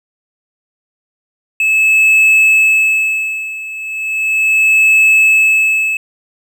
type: tone with tremolo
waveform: triangle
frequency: 2600 Hz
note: E7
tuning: 24 cents flat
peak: -4 dBFS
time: 1.6-5.97 s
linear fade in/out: 2 ms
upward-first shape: sine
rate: 0.36 Hz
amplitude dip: 85%
effects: none